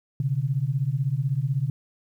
sine beating tone pair, 127.9 / 143.9 Hz, C3 / D3, -39 / -35 cents, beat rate 16 Hz, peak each -25 dBFS, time 0.2-1.7 s, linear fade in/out 2 ms, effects 10-bit

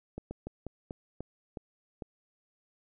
slowing click train, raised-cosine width 2 ms, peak -25 dBFS, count 8, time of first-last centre 0.18-2.022 s, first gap 130 ms, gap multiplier 1.23, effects none

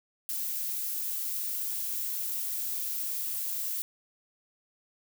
violet noise, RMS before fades -33 dBFS, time 0.29-3.82 s, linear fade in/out 0 ms, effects none

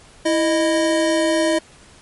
square tone pair together, 328.6 / 620.3 Hz, E4 / D#5, -5 / -5 cents, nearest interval major seventh, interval 1100 cents, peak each -19 dBFS, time 0.25-1.59 s, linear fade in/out 10 ms, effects pink hiss -47 dBFS RMS until 2.01 s + MP3 48 kbps

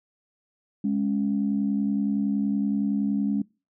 sine tone pair together, 206.5 / 277.2 Hz, G#3 / C#4, -10 / 0 cents, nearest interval perfect fourth, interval 510 cents, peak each -23 / -26 dBFS, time 0.84-3.42 s, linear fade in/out 5 ms, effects noise-tail reverb RT60 0.3 s tail -24 dB re dry + tanh soft clip ceiling -14 dBFS

